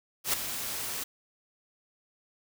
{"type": "noise with ADSR envelope", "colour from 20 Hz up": "white", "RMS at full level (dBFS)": -25, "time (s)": [0.24, 1.04], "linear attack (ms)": 95, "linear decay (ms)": 4, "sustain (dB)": -10, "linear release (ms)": 9, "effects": []}